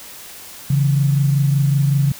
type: tone pair together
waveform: sine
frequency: 138.59 / 163.91 Hz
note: C#3 / E3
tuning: 0 / -10 cents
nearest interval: minor third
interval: 290 cents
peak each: -13 / -22 dBFS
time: 0.7-2.12 s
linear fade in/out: 5 ms
effects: white hiss -37 dBFS RMS until 2.19 s